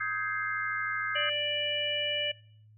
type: chord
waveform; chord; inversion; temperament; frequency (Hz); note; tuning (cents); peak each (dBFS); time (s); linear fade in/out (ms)
sine; Ab major seventh; second; equal with one note detuned; 1261.2 / 1568 / 1661.2 / 2093; Eb6 / G6 / Ab6 / C7; +23 / 0 / 0 / 0; -35; 0-1.3; 10
type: harmonic tone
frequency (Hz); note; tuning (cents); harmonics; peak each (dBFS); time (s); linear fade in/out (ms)
589; D5; +5; 1 / 3 / 4 / 5; -35 / -39 / -36 / -30; 1.15-2.32; 10
effects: noise-tail reverb RT60 0.6 s tail -23 dB re dry + added 107 Hz sine -54 dBFS peak until 2.77 s